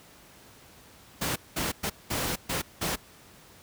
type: noise bursts at uneven times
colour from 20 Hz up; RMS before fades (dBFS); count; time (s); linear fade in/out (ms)
pink; -29; 6; 1.21-1.36 / 1.56-1.72 / 1.83-1.9 / 2.1-2.36 / 2.49-2.62 / 2.81-2.96; 10
effects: pink hiss -53 dBFS RMS until 3.62 s + high-pass 60 Hz 12 dB/octave